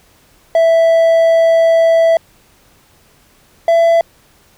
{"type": "tone pair in turn", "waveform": "triangle", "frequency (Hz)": [659.3, 668.9], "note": ["E5", "E5"], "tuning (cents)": [0, 25], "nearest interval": "unison", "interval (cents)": 25, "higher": "second", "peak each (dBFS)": -5, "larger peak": "neither", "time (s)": [[0.55, 2.17], [3.68, 4.01]], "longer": "first", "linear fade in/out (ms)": 2, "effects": ["pink hiss -50 dBFS RMS until 4.57 s"]}